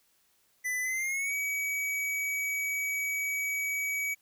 square tone with pitch glide, 2000 to 2271 Hz, B6 to C#7, +21 to +41 cents, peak -30 dBFS, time 0.64-4.15 s, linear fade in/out 20 ms, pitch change +220 cents, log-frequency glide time 0.82-1.34 s, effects white hiss -69 dBFS RMS until 4.21 s

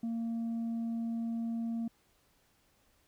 sine tone with tanh clipping, 229.9 Hz, A#3, 24 cents flat, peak -33 dBFS, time 0.03-1.88 s, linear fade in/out 5 ms, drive 2 dB, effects pink hiss -70 dBFS RMS until 3.07 s

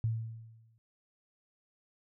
sine tone with exponential decay, 112.8 Hz, A2, 44 cents sharp, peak -26 dBFS, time 0.04-0.78 s, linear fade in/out 0 ms, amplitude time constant 160 ms, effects none

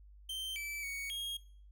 45% pulse tone with pitch steps, 3122 / 2314 / 2233 / 3265 Hz, G7 / D7 / C#7 / G#7, -8 / -26 / +12 / -30 cents, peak -38 dBFS, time 0.29-1.37 s, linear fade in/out 5 ms, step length 270 ms, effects noise-tail reverb RT60 0.5 s tail -20 dB re dry + added 50 Hz sine -54 dBFS peak until 1.71 s

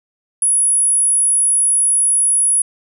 sine tone, 10270 Hz, E9, 46 cents flat, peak -11 dBFS, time 0.42-2.62 s, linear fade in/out 2 ms, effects none

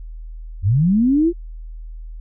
sine linear sweep, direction up, 80.4 to 353.2 Hz, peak -12 dBFS, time 0.62-1.33 s, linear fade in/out 50 ms, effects added 40 Hz sine -30 dBFS peak until 2.2 s

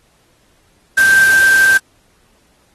sine tone in noise, 1568 Hz, G6, in tune, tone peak -7 dBFS, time 0.97-1.78 s, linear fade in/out 10 ms, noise white, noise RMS -21 dBFS, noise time 0.97-1.78 s, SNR +11 dB, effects pink hiss -56 dBFS RMS until 2.74 s + AAC 32 kbps

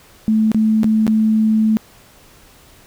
sine tone with dropouts, 218.3 Hz, A3, 13 cents flat, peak -11 dBFS, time 0.28-1.77 s, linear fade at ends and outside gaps 0 ms, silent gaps 0.517-0.546 / 0.833-0.843 / 1.067-1.078 s, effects pink hiss -47 dBFS RMS until 2.86 s

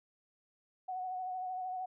sine tone with vibrato, 740 Hz, F#5, in tune, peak -36 dBFS, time 0.88-1.86 s, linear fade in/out 10 ms, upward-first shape sine, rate 13 Hz, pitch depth 28 cents each way, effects none

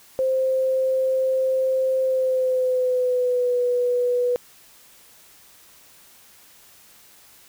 sine tone with pitch glide, 523.3 to 491.1 Hz, C5 to B4, 0 to -10 cents, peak -18 dBFS, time 0.19-4.36 s, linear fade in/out 0 ms, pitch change -110 cents, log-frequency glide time 2.02-3.58 s, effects white hiss -51 dBFS RMS until 7.48 s

